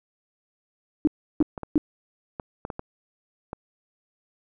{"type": "tone bursts", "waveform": "sine", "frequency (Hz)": 304.1, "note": "D#4", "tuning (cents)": -40, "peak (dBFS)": -15, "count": 3, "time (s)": [1.05, 1.779], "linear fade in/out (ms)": 0, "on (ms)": 23, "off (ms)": 330}
{"type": "clicks", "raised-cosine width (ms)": 1, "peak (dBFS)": -18, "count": 8, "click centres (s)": [1.413, 1.578, 1.633, 2.398, 2.651, 2.702, 2.794, 3.531]}
{"effects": []}